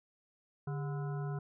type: harmonic tone with a mistuned harmonic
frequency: 145.3 Hz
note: D3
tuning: 18 cents flat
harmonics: 1 / 3 / 5 / 7 / 9 / 10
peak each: -35 / -45 / -49 / -52 / -54 / -55 dBFS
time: 0.67-1.39 s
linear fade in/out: 5 ms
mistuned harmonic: 3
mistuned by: -130 cents
effects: none